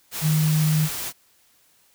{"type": "tone in noise", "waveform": "sine", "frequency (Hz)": 154.7, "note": "D#3", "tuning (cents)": -10, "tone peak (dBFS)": -17, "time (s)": [0.21, 0.89], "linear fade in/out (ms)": 50, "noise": "white", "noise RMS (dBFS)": -30, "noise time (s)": [0.11, 1.13], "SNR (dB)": 10, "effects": ["white hiss -60 dBFS RMS until 1.94 s"]}